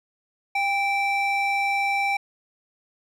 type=ring-modulated tone; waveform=triangle; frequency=1566 Hz; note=G6; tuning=2 cents flat; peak=-16 dBFS; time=0.55-2.17 s; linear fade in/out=5 ms; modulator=768 Hz; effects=none